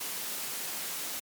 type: noise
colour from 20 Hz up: white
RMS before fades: -36 dBFS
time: 0-1.2 s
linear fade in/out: 10 ms
effects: high-pass 150 Hz 12 dB/octave + MP3 96 kbps